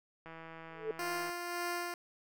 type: click train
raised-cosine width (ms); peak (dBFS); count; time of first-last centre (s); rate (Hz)
0.5; -34; 170; 0.26-1.297; 163
type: tone with exponential growth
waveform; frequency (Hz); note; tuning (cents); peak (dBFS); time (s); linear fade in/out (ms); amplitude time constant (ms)
sine; 440; A4; 0; -29; 0.7-0.91; 2; 45
type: tone with tremolo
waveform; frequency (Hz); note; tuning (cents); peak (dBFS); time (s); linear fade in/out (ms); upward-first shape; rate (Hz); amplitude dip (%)
10% pulse; 349.2; F4; 0; -26; 0.99-1.94; 2; sine; 1.8; 40
effects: none